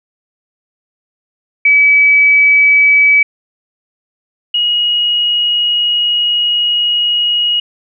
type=tone pair in turn; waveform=sine; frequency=2288 / 2892 Hz; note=D7 / F#7; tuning=-46 / -40 cents; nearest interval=major third; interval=406 cents; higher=second; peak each=-5 / -10 dBFS; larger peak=first; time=1.65-3.23 / 4.54-7.6 s; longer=second; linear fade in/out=5 ms; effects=none